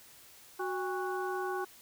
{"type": "harmonic tone with a mistuned harmonic", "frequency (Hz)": 370, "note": "F#4", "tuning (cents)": 0, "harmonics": [1, 2, 3, 4], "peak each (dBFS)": [-35, -38, -40, -41], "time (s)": [0.59, 1.65], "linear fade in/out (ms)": 10, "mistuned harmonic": 2, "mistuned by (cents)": 150, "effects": ["white hiss -56 dBFS RMS until 1.81 s"]}